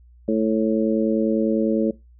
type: harmonic tone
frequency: 110 Hz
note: A2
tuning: in tune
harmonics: 2 / 3 / 4 / 5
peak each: -21 / -23 / -24 / -25 dBFS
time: 0.28-1.91 s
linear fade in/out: 5 ms
effects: noise-tail reverb RT60 0.2 s tail -20 dB re dry + added 60 Hz sine -47 dBFS peak until 2.19 s